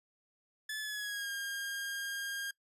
sawtooth tone with pitch glide, 1730 to 1614.1 Hz, A6 to G#6, -30 to -50 cents, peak -33 dBFS, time 0.69-2.51 s, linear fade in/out 5 ms, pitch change -120 cents, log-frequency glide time 0.8-1.3 s, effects noise-tail reverb RT60 0.1 s tail -21 dB re dry + resampled to 32000 Hz

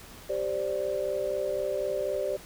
sine chord, G suspended fourth, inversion none, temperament equal, 392 / 523.3 / 587.3 Hz, G4 / C5 / D5, 0 / 0 / 0 cents, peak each -33 / -32 / -30 dBFS, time 0.29-2.37 s, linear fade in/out 10 ms, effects pink hiss -48 dBFS RMS until 2.45 s

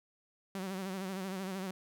sawtooth tone with vibrato, 190 Hz, F#3, 46 cents sharp, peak -33 dBFS, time 0.55-1.71 s, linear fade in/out 2 ms, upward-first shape sine, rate 13 Hz, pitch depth 64 cents each way, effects none

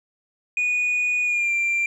sine tone with pitch glide, 2464 to 2369 Hz, D#7 to D7, -17 to +14 cents, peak -17 dBFS, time 0.57-1.86 s, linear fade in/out 2 ms, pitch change -69 cents, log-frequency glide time 1.24-1.52 s, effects tanh soft clip ceiling -18 dBFS

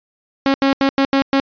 sawtooth tone bursts at uneven times, 272.9 Hz, C#4, 27 cents flat, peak -8 dBFS, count 6, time 0.46-0.54 / 0.62-0.73 / 0.81-0.89 / 0.98-1.05 / 1.13-1.22 / 1.33-1.4 s, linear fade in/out 0 ms, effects resampled to 11025 Hz

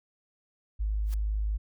sine tone, 52.3 Hz, G#1, 13 cents sharp, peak -26 dBFS, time 0.79-1.58 s, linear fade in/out 20 ms
white noise with exponential growth, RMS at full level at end -43 dBFS, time 1.03-1.14 s, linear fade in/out 1 ms, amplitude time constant 23 ms
effects none

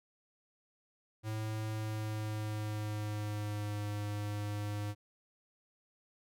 square tone with pitch glide, 108.9 to 103.74 Hz, A2 to G#2, -17 to -1 cents, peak -36 dBFS, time 1.23-4.95 s, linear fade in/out 50 ms, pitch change -84 cents, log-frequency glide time 1.7-3.84 s, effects none

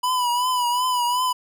square tone with vibrato, 987.8 Hz, B5, in tune, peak -20 dBFS, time 0.03-1.33 s, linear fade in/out 10 ms, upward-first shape triangle, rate 2.7 Hz, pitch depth 62 cents each way, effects none

